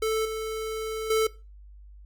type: tone with level steps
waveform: square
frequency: 440 Hz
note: A4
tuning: in tune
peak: -24 / -30 / -21 dBFS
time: 0.02-1.27 s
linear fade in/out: 5 ms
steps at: 0.25 / 1.1 s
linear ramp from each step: 5 ms
effects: noise-tail reverb RT60 0.3 s tail -20 dB re dry + added 50 Hz sine -45 dBFS peak until 2.05 s